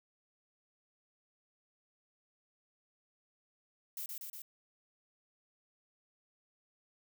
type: noise with echo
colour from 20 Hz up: violet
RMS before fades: -41 dBFS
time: 3.97-4.06 s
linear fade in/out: 2 ms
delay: 120 ms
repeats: 3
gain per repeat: -2 dB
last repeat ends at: 4.42 s
effects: none